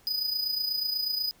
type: tone with amplitude modulation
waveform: square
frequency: 4974 Hz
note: D#8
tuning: 1 cent flat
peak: -25 dBFS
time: 0.07-1.31 s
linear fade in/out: 0 ms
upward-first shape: sine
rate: 28.2 Hz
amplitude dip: 60%
effects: pink hiss -60 dBFS RMS until 1.4 s